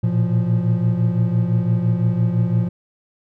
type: tone cluster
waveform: triangle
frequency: 113.3 / 119.2 / 174.2 Hz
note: A#2 / A#2 / F3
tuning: -49 / +39 / -4 cents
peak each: -18 dBFS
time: 0.03-2.69 s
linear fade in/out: 10 ms
effects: none

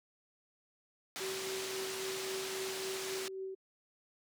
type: low-pass noise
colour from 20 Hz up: white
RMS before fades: -42 dBFS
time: 1.16-3.28 s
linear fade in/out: 0 ms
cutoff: 6600 Hz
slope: 12 dB/octave
type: tone with tremolo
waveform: sine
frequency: 382 Hz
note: G4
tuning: 45 cents flat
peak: -37 dBFS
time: 1.2-3.55 s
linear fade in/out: 10 ms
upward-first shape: triangle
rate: 3.7 Hz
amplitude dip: 45%
effects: high-pass 150 Hz 12 dB/octave

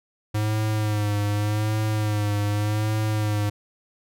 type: tone with vibrato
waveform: square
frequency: 105.6 Hz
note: G#2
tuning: 29 cents sharp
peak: -22 dBFS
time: 0.34-3.5 s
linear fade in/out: 10 ms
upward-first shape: sine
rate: 0.85 Hz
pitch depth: 44 cents each way
effects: none

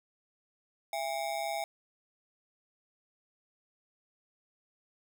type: ring-modulated tone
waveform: square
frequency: 740 Hz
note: F#5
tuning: in tune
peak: -30 dBFS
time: 0.93-1.64 s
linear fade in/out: 0 ms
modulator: 71.8 Hz
effects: none

